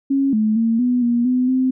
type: tone with pitch steps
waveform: sine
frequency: 273.9 / 216 / 227.5 / 247.3 / 238.1 / 252.2 / 258.7 Hz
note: C#4 / A3 / A#3 / B3 / A#3 / B3 / C4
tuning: -21 / -32 / -42 / +3 / +37 / +36 / -19 cents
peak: -14 dBFS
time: 0.1-1.71 s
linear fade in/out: 10 ms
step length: 230 ms
effects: none